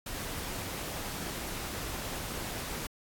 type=noise; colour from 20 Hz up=pink; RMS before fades=-38 dBFS; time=0.06-2.87 s; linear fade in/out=5 ms; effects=AAC 64 kbps